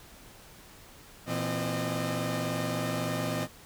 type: tone cluster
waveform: sawtooth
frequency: 118.7 / 167.1 / 260.9 / 610 Hz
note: A#2 / E3 / C4 / D#5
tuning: +32 / +24 / -5 / -34 cents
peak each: -31 dBFS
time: 1.26-3.48 s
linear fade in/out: 50 ms
effects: pink hiss -52 dBFS RMS until 3.65 s